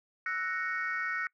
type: chord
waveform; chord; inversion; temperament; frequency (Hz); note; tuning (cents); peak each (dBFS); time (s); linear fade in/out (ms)
sine; F# dominant seventh; third; equal; 1318.5 / 1480 / 1864.7 / 2217; E6 / F#6 / A#6 / C#7; 0 / 0 / 0 / 0; -37 / -34 / -35 / -38; 0.26-1.27; 2
effects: noise-tail reverb RT60 0.1 s tail -23 dB re dry + tanh soft clip ceiling -23 dBFS